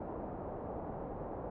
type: low-pass noise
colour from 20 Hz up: white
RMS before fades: -42 dBFS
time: 0-1.5 s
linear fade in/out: 5 ms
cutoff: 790 Hz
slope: 24 dB/octave
effects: none